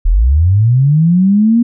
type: linear sweep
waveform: sine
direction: up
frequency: 34.8 to 240 Hz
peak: -6 dBFS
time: 0.05-1.63 s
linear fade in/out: 10 ms
effects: none